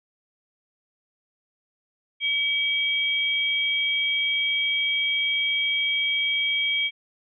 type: tone pair together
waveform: sine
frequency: 2287 / 3234 Hz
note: D7 / G#7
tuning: -47 / -47 cents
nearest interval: tritone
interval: 600 cents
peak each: -24 dBFS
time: 2.2-6.91 s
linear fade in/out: 50 ms
effects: none